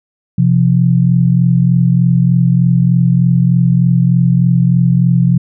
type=tone pair together; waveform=sine; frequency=129.3 / 172.6 Hz; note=C3 / F3; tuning=-20 / -20 cents; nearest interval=perfect fourth; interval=500 cents; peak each=-10 dBFS; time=0.38-5.38 s; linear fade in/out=5 ms; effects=none